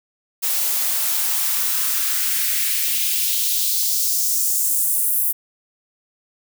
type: noise with high-pass filter sweep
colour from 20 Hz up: blue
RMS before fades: -20 dBFS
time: 0.42-5.33 s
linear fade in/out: 20 ms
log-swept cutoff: 440 to 12000 Hz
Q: 1.7
effects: none